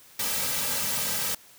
white noise with comb filter, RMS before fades -28 dBFS, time 0.19-1.35 s, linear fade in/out 5 ms, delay 2.8 ms, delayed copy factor -0.9, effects white hiss -53 dBFS RMS until 1.58 s

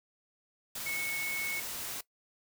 sine tone in noise, 2200 Hz, C#7, 14 cents flat, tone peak -33 dBFS, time 0.86-1.6 s, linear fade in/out 5 ms, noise white, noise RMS -39 dBFS, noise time 0.75-2.01 s, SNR +3 dB, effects noise-tail reverb RT60 0.1 s tail -19 dB re dry

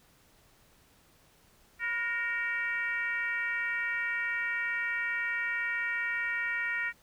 sine tone with frequency modulation, 1864.7 Hz, A#6, in tune, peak -29 dBFS, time 1.79-6.93 s, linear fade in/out 50 ms, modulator 439 Hz, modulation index 1, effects pink hiss -63 dBFS RMS until 7.02 s

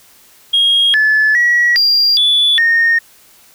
sine tone with pitch steps, 3266 / 1729 / 1923 / 4778 / 3451 / 1842 Hz, G#7 / A6 / B6 / D8 / A7 / A#6, -30 / -31 / -47 / +29 / -34 / -21 cents, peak -7 dBFS, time 0.53-2.99 s, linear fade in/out 10 ms, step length 410 ms, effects tanh soft clip ceiling -5 dBFS + white hiss -46 dBFS RMS until 3.54 s

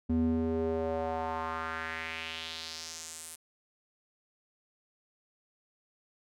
square tone with band-pass filter sweep, 81.1 Hz, E2, 28 cents flat, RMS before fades -34 dBFS, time 0.09-3.36 s, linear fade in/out 10 ms, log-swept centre 210 to 10000 Hz, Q 2.6, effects none

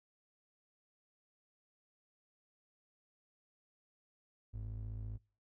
triangle ring-modulated tone, 77.78 Hz, D#2, in tune, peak -35 dBFS, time 4.53-5.18 s, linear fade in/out 20 ms, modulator 27.6 Hz, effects noise-tail reverb RT60 0.4 s tail -26 dB re dry

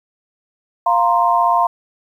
sine chord, F suspended fourth, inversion none, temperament just, 698.5 / 931.3 / 1047.7 Hz, F5 / Bb5 / C6, 0 / -2 / +2 cents, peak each -16 dBFS, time 0.86-1.67 s, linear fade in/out 5 ms, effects 8-bit

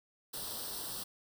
white noise with comb filter, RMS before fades -41 dBFS, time 0.33-1.04 s, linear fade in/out 10 ms, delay 0.22 ms, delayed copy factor +0.8, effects none

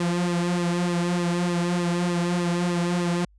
sawtooth tone with flanger, 174.61 Hz, F3, in tune, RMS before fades -24 dBFS, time 0-3.25 s, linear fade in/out 5 ms, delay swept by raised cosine 1.3 to 4.4 ms, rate 3.3 Hz, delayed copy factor -0.7, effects added 50 Hz sine -53 dBFS peak until 3.38 s + resampled to 22050 Hz

